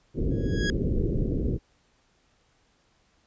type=low-pass noise; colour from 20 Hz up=pink; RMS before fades=-26 dBFS; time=0.14-1.59 s; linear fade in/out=50 ms; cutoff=470 Hz; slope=48 dB/octave
type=tone with exponential growth; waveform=sawtooth; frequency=1655 Hz; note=G#6; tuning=6 cents flat; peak=-21 dBFS; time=0.31-0.7 s; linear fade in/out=1 ms; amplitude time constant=84 ms
effects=pink hiss -66 dBFS RMS until 3.26 s + resampled to 16000 Hz